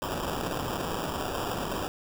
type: noise with sample-and-hold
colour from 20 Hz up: white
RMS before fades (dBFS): -32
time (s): 0.02-1.88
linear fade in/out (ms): 0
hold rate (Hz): 2100
effects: none